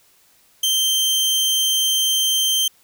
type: tone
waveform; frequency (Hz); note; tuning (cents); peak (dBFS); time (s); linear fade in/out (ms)
sawtooth; 3136; G7; 0; -13; 0.63-2.68; 5
effects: white hiss -56 dBFS RMS until 2.83 s